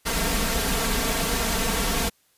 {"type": "noise with comb filter", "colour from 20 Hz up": "pink", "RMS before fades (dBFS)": -24, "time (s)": [0.05, 2.1], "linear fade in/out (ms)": 20, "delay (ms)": 4.4, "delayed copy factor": 0.9, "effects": ["white hiss -64 dBFS RMS until 2.37 s", "resampled to 32000 Hz"]}